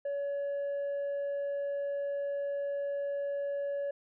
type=tone with tanh clipping; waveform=sine; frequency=565 Hz; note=C#5; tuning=33 cents sharp; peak=-32 dBFS; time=0.05-3.91 s; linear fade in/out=5 ms; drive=2 dB; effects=none